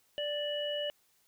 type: harmonic tone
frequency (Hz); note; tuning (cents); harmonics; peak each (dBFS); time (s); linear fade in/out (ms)
587.3; D5; 0; 1 / 3 / 5; -34 / -45 / -36; 0.18-0.9; 0
effects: white hiss -70 dBFS RMS until 1.27 s